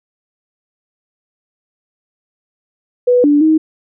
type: tone with pitch steps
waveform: sine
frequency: 492.8 / 291.9 / 314.6 Hz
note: B4 / D4 / D#4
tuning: -4 / -10 / +19 cents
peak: -7 dBFS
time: 3.07-3.58 s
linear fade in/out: 10 ms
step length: 170 ms
effects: none